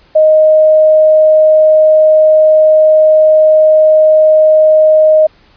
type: tone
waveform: sine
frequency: 622.3 Hz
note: D#5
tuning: in tune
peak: -3 dBFS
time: 0.15-5.27 s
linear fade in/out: 10 ms
effects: pink hiss -47 dBFS RMS until 5.56 s + resampled to 11025 Hz